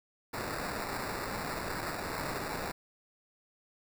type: noise with sample-and-hold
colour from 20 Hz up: white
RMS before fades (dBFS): -37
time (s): 0.33-2.72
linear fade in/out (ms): 10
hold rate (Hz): 3150
effects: none